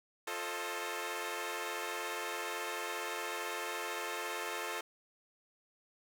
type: chord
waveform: 10% pulse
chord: F dominant seventh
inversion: none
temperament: equal with one note detuned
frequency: 349.2 / 440 / 532.7 / 622.3 Hz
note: F4 / A4 / C5 / Eb5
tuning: 0 / 0 / +31 / 0 cents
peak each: -35 / -32 / -36 / -37 dBFS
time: 0.27-4.81 s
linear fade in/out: 5 ms
effects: none